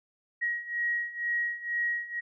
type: beating tone pair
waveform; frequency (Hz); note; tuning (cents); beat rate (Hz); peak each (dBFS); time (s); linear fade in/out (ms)
sine; 1896 / 1898.1; A#6 / A#6; +29 / +31; 2.1; -33 / -30; 0.41-2.21; 20
effects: none

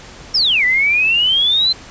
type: exponential two-way sweep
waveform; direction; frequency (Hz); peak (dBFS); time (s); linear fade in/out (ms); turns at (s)
sine; down then up; 5560 to 1961 to 4140; -11; 0.34-1.73; 10; 0.65
effects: pink hiss -37 dBFS RMS until 1.9 s + resampled to 16000 Hz

